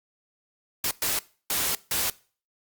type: noise bursts at uneven times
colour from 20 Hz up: white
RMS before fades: -26 dBFS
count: 4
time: 0.84-0.91 / 1.02-1.19 / 1.5-1.75 / 1.91-2.1 s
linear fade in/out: 2 ms
effects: noise-tail reverb RT60 0.4 s tail -21 dB re dry + Opus 48 kbps